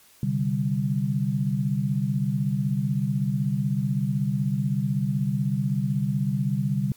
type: chord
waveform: sine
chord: C suspended second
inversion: none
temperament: equal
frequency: 130.81 / 146.83 / 196 Hz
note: C3 / D3 / G3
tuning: 0 / 0 / 0 cents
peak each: -26 dBFS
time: 0.23-6.92 s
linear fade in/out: 2 ms
effects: white hiss -55 dBFS RMS until 6.96 s + MP3 96 kbps